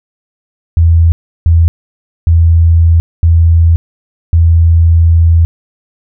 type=tone bursts at uneven times; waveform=sine; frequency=83.1 Hz; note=E2; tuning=15 cents sharp; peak=-3 dBFS; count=5; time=0.77-1.12 / 1.46-1.68 / 2.27-3 / 3.23-3.76 / 4.33-5.45 s; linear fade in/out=0 ms; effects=none